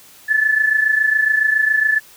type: tone pair together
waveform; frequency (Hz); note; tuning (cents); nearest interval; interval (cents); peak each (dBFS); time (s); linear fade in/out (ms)
sine; 1732.8 / 1760; A6 / A6; -27 / 0; unison; 27; -14 / -19; 0.28-2; 20
effects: white hiss -45 dBFS RMS until 2.16 s